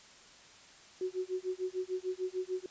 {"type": "tone with tremolo", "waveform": "sine", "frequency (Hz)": 370, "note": "F#4", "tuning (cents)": 0, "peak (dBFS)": -30, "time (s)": [1.01, 2.66], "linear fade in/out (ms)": 2, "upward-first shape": "sine", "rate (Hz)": 6.7, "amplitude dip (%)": 100, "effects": ["white hiss -56 dBFS RMS until 2.7 s", "resampled to 16000 Hz"]}